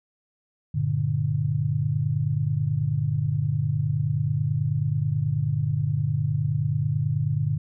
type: chord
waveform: sine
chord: G minor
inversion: none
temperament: just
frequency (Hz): 98 / 117.6 / 147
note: G2 / Bb2 / D3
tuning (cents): 0 / +16 / +2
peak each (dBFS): -29 / -26 / -24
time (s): 0.74-7.58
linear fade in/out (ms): 10
effects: none